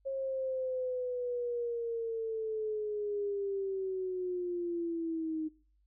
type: linear sweep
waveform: sine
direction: down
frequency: 542 to 311.1 Hz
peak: -32 dBFS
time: 0.05-5.49 s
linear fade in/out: 20 ms
effects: noise-tail reverb RT60 0.4 s tail -21 dB re dry + added 50 Hz sine -67 dBFS peak until 5.86 s